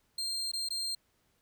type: tone with dropouts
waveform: 35% pulse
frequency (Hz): 4186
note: C8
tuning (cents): 0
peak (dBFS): -31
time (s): 0.18-0.95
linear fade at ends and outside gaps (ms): 5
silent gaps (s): 0.517-0.534 / 0.688-0.705
effects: pink hiss -73 dBFS RMS until 1.41 s